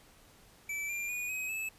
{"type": "tone with pitch steps", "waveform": "square", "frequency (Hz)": [2315, 2384, 2455, 2529, 2605], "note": ["D7", "D7", "D#7", "D#7", "E7"], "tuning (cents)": [-25, 25, -24, 28, -21], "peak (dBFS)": -35, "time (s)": [0.69, 1.69], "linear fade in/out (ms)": 5, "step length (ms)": 200, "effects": ["pink hiss -60 dBFS RMS until 1.78 s", "resampled to 32000 Hz"]}